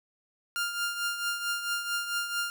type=tone with tremolo; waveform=sawtooth; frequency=1400 Hz; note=F6; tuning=4 cents sharp; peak=-23 dBFS; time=0.56-2.5 s; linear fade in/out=0 ms; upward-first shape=triangle; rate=4.5 Hz; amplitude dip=65%; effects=none